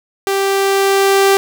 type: tone with level ramp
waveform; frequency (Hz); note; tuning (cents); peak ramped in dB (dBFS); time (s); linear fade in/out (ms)
sawtooth; 392; G4; 0; -10 to -4; 0.27-1.37; 0
effects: none